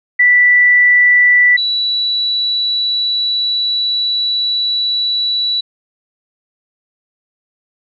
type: tone pair in turn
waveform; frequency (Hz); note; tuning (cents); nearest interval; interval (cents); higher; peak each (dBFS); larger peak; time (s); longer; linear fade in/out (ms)
sine; 1969 / 3938; B6 / B7; -6 / -6; octave; 1200; second; -6 / -13; first; 0.19-1.57 / 1.57-5.61; second; 10
effects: none